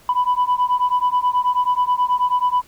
sine beating tone pair, 987.8 / 997.1 Hz, B5 / B5, 0 / +16 cents, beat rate 9.3 Hz, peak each -17 dBFS, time 0.09-2.62 s, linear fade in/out 2 ms, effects tanh soft clip ceiling -11 dBFS + pink hiss -50 dBFS RMS until 2.67 s

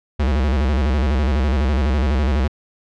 square tone with vibrato, 69.3 Hz, C#2, in tune, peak -16 dBFS, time 0.19-2.48 s, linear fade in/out 10 ms, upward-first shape square, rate 12 Hz, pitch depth 130 cents each way, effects low-pass 4000 Hz 12 dB/octave

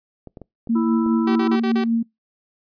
clicks, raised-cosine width 2 ms, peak -24 dBFS, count 5, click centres 0.273 / 0.372 / 0.417 / 0.673 / 1.063 s
sine tone with tremolo, 230 Hz, A#3, 23 cents flat, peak -15 dBFS, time 0.69-2.03 s, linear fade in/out 10 ms, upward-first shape triangle, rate 5 Hz, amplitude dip 40%
harmonic tone, 329.6 Hz, E4, in tune, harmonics 1 / 3 / 4, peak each -21 / -31 / -33 dBFS, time 0.75-1.56 s, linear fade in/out 10 ms
sawtooth tone bursts, 384.4 Hz, G4, 34 cents flat, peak -19 dBFS, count 5, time 1.27-1.841 s, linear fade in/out 5 ms, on 87 ms, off 34 ms
effects noise-tail reverb RT60 0.2 s tail -26 dB re dry + resampled to 11025 Hz

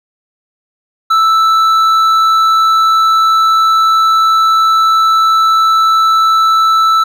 sine tone with hard clipping, 1318.5 Hz, E6, in tune, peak -8 dBFS, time 1.1-7.04 s, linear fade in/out 10 ms, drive 6 dB, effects none

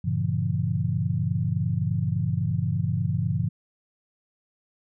sine chord, G diminished seventh, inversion none, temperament just, 98 / 117.6 / 141.12 / 169.34 Hz, G2 / Bb2 / Db3 / Fb3, 0 / +16 / +31 / +47 cents, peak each -28 dBFS, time 0.04-3.49 s, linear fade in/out 10 ms, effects none

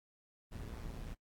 brown noise with amplitude modulation, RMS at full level -42 dBFS, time 0.51-1.15 s, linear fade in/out 20 ms, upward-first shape sine, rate 115 Hz, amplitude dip 65%, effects noise-tail reverb RT60 0.1 s tail -25 dB re dry + AAC 64 kbps

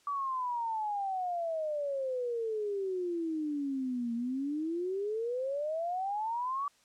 sine exponential two-way sweep, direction down then up, 1157 to 230.5 to 1157 Hz, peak -31 dBFS, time 0.07-6.68 s, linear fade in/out 2 ms, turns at 4.14 s, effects white hiss -66 dBFS RMS until 6.84 s + low-pass 8000 Hz 12 dB/octave

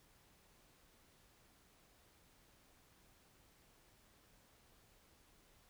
silence, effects pink hiss -69 dBFS RMS until 5.69 s

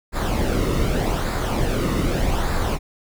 brown noise with flanger, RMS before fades -21 dBFS, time 0.12-2.79 s, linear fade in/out 50 ms, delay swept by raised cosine 0.33 to 1.26 ms, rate 0.83 Hz, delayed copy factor -0.55, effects none

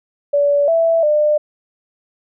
sine tone with pitch steps, 574 / 661 / 600 Hz, D5 / E5 / D5, -40 / +5 / +37 cents, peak -11 dBFS, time 0.33-1.38 s, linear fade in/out 10 ms, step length 350 ms, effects none

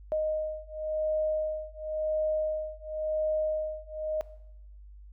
sine beating tone pair, 620 / 620.94 Hz, D#5 / D#5, -6 / -4 cents, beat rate 0.94 Hz, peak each -31 dBFS, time 0.12-4.21 s, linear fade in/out 0 ms, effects noise-tail reverb RT60 0.8 s tail -18 dB re dry + added 50 Hz sine -46 dBFS peak until 5.12 s

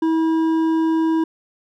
sine tone with hard clipping, 323 Hz, E4, 35 cents flat, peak -17 dBFS, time 0.02-1.24 s, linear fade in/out 5 ms, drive 7 dB, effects none

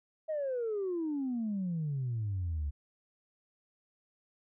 sine exponential sweep, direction down, 642 to 69.3 Hz, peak -30 dBFS, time 0.28-2.71 s, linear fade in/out 20 ms, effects tanh soft clip ceiling -28 dBFS

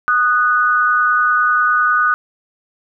sine tone pair together, 1233 / 1483.2 Hz, D#6 / F#6, -16 / +4 cents, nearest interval minor third, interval 320 cents, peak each -14 dBFS, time 0.08-2.14 s, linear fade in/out 0 ms, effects none

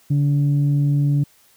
sine tone pair together, 143.7 / 287.4 Hz, D3 / D4, -37 / -37 cents, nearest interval octave, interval 1200 cents, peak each -14 / -25 dBFS, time 0.1-1.24 s, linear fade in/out 10 ms, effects tanh soft clip ceiling -9 dBFS + white hiss -55 dBFS RMS until 1.56 s

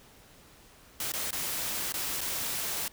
white noise with dropouts, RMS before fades -33 dBFS, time 1-2.88 s, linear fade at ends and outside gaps 2 ms, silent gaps 1.12-1.136 / 1.308-1.328 / 1.923-1.94 / 2.208-2.213 s, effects pink hiss -56 dBFS RMS until 2.92 s

